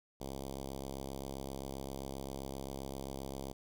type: tone with notch filter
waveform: 5% pulse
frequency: 67.6 Hz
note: C#2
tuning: 43 cents flat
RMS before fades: -43 dBFS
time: 0.2-3.53 s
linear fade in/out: 10 ms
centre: 1800 Hz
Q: 0.64
effects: none